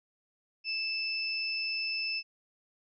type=tone pair together; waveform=sine; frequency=2637 / 5254 Hz; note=E7 / E8; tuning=0 / -7 cents; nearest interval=octave; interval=1193 cents; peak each=-33 / -34 dBFS; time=0.64-2.23 s; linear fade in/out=50 ms; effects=none